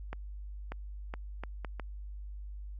accelerating click train, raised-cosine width 0.5 ms, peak -24 dBFS, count 6, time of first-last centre 0.13-1.797 s, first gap 590 ms, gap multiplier 0.71, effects added 50 Hz sine -40 dBFS peak until 2.79 s

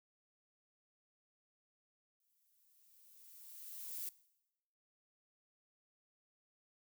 violet noise with exponential growth, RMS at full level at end -42 dBFS, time 2.2-4.09 s, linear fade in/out 2 ms, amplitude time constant 410 ms, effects noise-tail reverb RT60 0.9 s tail -20 dB re dry

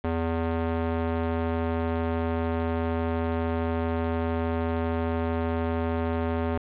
square tone with band-pass filter, 82.41 Hz, E2, in tune, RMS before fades -27 dBFS, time 0.04-6.58 s, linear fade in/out 5 ms, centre 510 Hz, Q 0.56, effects resampled to 8000 Hz + 8-bit

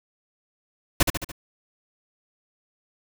pink noise with echo, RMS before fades -17 dBFS, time 1-1.03 s, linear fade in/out 5 ms, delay 72 ms, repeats 4, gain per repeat -5 dB, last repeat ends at 1.318 s, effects none

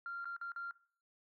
sine tone with dropouts, 1387 Hz, F6, 12 cents flat, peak -39 dBFS, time 0.06-0.71 s, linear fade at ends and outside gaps 1 ms, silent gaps 0.245-0.255 / 0.365-0.413 / 0.519-0.561 s, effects noise-tail reverb RT60 0.5 s tail -20 dB re dry + tanh soft clip ceiling -35 dBFS

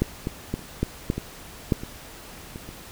clicks, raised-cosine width 3 ms, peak -7 / -13 / -12 / -27 / -9 / -9 / -15 / -6 / -20 / -22 / -24 dBFS, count 11, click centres 0.02 / 0.271 / 0.54 / 0.593 / 0.83 / 1.101 / 1.18 / 1.722 / 1.835 / 2.559 / 2.69 s, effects pink hiss -43 dBFS RMS until 2.91 s

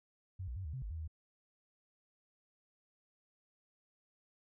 sine tone with pitch steps, 92.8 / 61.2 / 94.5 / 75.1 / 130.5 / 51.8 / 80.5 / 79 Hz, F#2 / B1 / F#2 / D2 / C3 / G#1 / E2 / D#2, +6 / -15 / +37 / +39 / -4 / -4 / -41 / +27 cents, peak -39 dBFS, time 0.39-1.078 s, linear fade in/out 10 ms, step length 86 ms, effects none

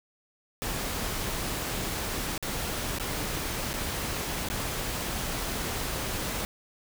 pink noise with dropouts, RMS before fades -32 dBFS, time 0.62-6.45 s, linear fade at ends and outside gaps 0 ms, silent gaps 2.378-2.426 / 2.985-2.998 / 3.732-3.739 / 4.487-4.5 s, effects none

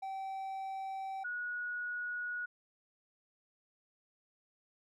triangle / sine tone pair in turn, 772 / 1457.3 Hz, G5 / F#6, -27 / -27 cents, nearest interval major seventh, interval 1100 cents, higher second, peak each -36 / -36 dBFS, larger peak neither, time 0.02-1.24 / 1.24-2.46 s, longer neither, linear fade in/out 10 ms, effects none

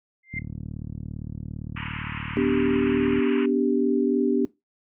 sine tone with exponential growth, 2093 Hz, C7, in tune, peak -25 dBFS, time 0.23-0.39 s, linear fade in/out 5 ms, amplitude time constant 34 ms
click train, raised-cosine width 5 ms, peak -20 dBFS, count 108, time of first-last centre 0.34-3.186 s, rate 37.6 Hz
white band-pass noise, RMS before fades -36 dBFS, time 1.76-3.46 s, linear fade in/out 5 ms, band 890 to 2900 Hz, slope 96 dB/octave
sine chord, G major, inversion first, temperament equal with one note detuned, 246.9 / 290.3 / 392 Hz, B3 / D4 / G4, 0 / -20 / 0 cents, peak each -23 / -23 / -24 dBFS, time 2.37-4.45 s, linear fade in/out 0 ms
effects noise-tail reverb RT60 0.2 s tail -19 dB re dry + high-pass 80 Hz 12 dB/octave

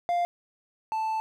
triangle tone pair in turn, 698.5 / 880.1 Hz, F5 / A5, 0 / 0 cents, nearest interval major third, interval 400 cents, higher second, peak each -21 / -24 dBFS, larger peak first, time 0.09-0.25 / 0.92-1.2 s, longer second, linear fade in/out 0 ms, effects none

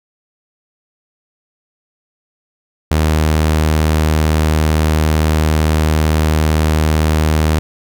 sawtooth tone, 77.78 Hz, D#2, in tune, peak -7 dBFS, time 2.91-7.59 s, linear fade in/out 0 ms, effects none

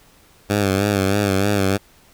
10% pulse tone with vibrato, 99.4 Hz, G2, 25 cents sharp, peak -8 dBFS, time 0.49-1.78 s, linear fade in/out 20 ms, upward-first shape sine, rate 3.2 Hz, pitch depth 70 cents each way, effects pink hiss -52 dBFS RMS until 2.13 s

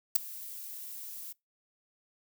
violet noise with ADSR envelope, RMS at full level -19 dBFS, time 0.15-1.33 s, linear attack 11 ms, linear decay 4 ms, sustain -24 dB, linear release 13 ms, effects noise-tail reverb RT60 0.2 s tail -24 dB re dry

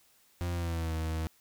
40% pulse tone with pitch glide, 87.31 to 80.06 Hz, F2 to D#2, 0 to +50 cents, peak -30 dBFS, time 0.41-1.27 s, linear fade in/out 0 ms, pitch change -150 cents, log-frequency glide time 0.52-0.94 s, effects white hiss -65 dBFS RMS until 1.4 s

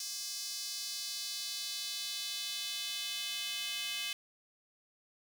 square tone with high-pass filter sweep, 233.1 Hz, A#3, in tune, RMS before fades -39 dBFS, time 0-4.13 s, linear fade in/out 2 ms, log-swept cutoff 5300 to 2900 Hz, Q 2.5, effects none

